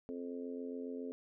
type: harmonic tone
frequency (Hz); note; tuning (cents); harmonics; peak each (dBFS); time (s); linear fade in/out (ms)
87.31; F2; 0; 3 / 4 / 5 / 6 / 7; -42 / -53 / -44 / -52 / -57; 0.09-1.12; 0
effects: none